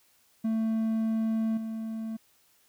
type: tone with level steps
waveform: triangle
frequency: 222.5 Hz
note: A3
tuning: 20 cents sharp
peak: -23 / -30 dBFS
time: 0.44-2.17 s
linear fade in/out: 10 ms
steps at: 1.57 s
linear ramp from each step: 5 ms
effects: white hiss -65 dBFS RMS until 2.68 s